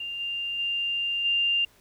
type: tone with level steps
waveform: sine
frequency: 2794 Hz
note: F7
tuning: in tune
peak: -31 / -28 / -25 / -21 dBFS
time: 0-1.65 s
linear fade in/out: 5 ms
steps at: 0.19 / 0.58 / 1.24 s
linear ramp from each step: 20 ms
effects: pink hiss -59 dBFS RMS until 1.8 s